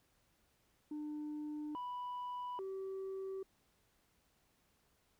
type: tone with pitch steps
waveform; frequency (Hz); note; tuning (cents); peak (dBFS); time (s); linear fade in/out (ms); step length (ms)
sine; 300.1 / 987 / 384.3; D4 / B5 / G4; +38 / -1 / -34; -38; 0.91-3.43; 5; 840
effects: tanh soft clip ceiling -39 dBFS + pink hiss -75 dBFS RMS until 5.19 s